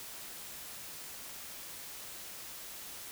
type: silence
effects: white hiss -46 dBFS RMS until 3.11 s